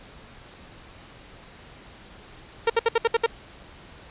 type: tone bursts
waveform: sawtooth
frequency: 460.1 Hz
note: A#4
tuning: 23 cents flat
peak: -13 dBFS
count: 7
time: 2.67-3.263 s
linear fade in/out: 5 ms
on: 29 ms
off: 65 ms
effects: pink hiss -47 dBFS RMS until 4.1 s + resampled to 8000 Hz